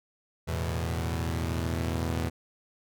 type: chord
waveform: sawtooth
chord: E suspended fourth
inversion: none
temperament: equal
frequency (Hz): 82.41 / 110 / 123.47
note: E2 / A2 / B2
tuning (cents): 0 / 0 / 0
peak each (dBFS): -26 / -32 / -31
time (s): 0.47-2.3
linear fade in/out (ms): 20
effects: none